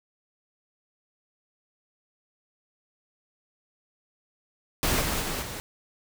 pink noise with level steps, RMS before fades -25 / -28 / -31 / -36 dBFS, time 4.83-5.6 s, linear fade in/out 0 ms, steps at 5 / 5.2 / 5.41 s, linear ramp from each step 20 ms, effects none

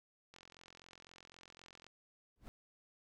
click train, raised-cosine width 0.2 ms, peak -39 dBFS, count 68, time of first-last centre 0.34-1.866 s, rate 43.9 Hz
brown noise with exponential growth, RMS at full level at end -46 dBFS, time 2.36-2.48 s, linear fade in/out 0 ms, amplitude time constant 25 ms
effects none

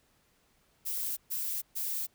violet noise bursts, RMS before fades -34 dBFS, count 3, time 0.85-2.07 s, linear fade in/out 20 ms, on 320 ms, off 130 ms, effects pink hiss -69 dBFS RMS until 2.14 s

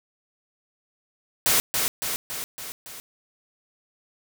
white noise with echo, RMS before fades -20 dBFS, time 1.46-1.6 s, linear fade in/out 0 ms, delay 280 ms, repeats 5, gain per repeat -4 dB, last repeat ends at 3 s, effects none

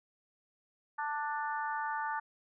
harmonic tone, 295.1 Hz, D4, 8 cents sharp, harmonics 3 / 4 / 5 / 6, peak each -35 / -40 / -40 / -43 dBFS, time 0.98-2.2 s, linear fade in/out 10 ms, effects none

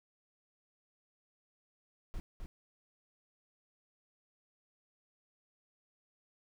brown noise with echo, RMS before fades -39 dBFS, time 2.14-2.2 s, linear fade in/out 0 ms, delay 260 ms, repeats 1, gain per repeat -4 dB, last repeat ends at 2.46 s, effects none

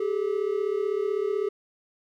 triangle tone pair together, 392 / 427.9 Hz, G4 / A4, 0 / -48 cents, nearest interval major second, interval 152 cents, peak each -25 dBFS, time 0-1.49 s, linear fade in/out 5 ms, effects none

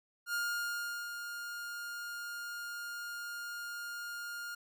45% pulse tone with ADSR envelope, 1414 Hz, F6, 21 cents sharp, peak -32 dBFS, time 0.26-4.55 s, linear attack 77 ms, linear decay 750 ms, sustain -8 dB, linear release 7 ms, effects none

